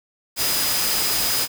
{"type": "tone in noise", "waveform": "sine", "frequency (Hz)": 4978, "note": "D#8", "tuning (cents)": 0, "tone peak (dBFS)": -26, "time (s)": [0.36, 1.48], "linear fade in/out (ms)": 50, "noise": "white", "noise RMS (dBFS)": -22, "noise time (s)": [0.36, 1.48], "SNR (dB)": -7, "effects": []}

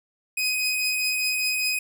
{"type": "tone pair together", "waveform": "sawtooth", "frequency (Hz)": [2509, 5013], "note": ["D#7", "D#8"], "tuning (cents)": [14, 12], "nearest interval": "octave", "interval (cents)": 1198, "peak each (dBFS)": [-20, -29], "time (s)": [0.37, 1.79], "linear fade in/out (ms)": 5, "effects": ["9-bit"]}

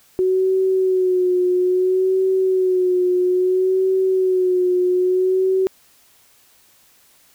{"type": "tone with vibrato", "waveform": "sine", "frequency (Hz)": 370, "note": "F#4", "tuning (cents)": 0, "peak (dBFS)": -14, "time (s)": [0.19, 5.67], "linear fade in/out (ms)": 0, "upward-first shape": "sine", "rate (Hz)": 0.6, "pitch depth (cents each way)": 40, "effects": ["white hiss -54 dBFS RMS until 7.34 s"]}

